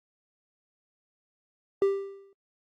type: tone with exponential decay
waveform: triangle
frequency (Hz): 393.9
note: G4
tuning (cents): +8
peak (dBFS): -16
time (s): 1.82-2.33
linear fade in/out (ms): 1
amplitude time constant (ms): 110
effects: noise-tail reverb RT60 0.1 s tail -23 dB re dry + Opus 48 kbps